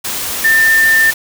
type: tone in noise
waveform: sine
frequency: 1793 Hz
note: A6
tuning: 32 cents sharp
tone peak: -7 dBFS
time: 0.44-1.11 s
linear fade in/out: 10 ms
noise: white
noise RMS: -20 dBFS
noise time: 0.04-1.14 s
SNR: +10 dB
effects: none